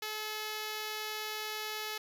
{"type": "tone", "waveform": "5% pulse", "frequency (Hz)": 429.2, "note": "A4", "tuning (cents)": -43, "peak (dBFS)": -25, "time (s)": [0.02, 1.98], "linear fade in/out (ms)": 5, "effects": []}